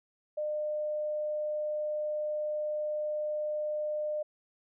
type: tone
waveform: sine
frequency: 604 Hz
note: D5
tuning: 48 cents sharp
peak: -30 dBFS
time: 0.37-4.23 s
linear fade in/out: 10 ms
effects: none